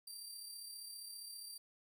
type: tone with amplitude modulation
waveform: 20% pulse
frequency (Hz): 4699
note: D8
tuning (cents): 0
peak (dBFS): -40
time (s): 0.07-1.58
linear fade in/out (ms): 5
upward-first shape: sine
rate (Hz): 35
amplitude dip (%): 40
effects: 12-bit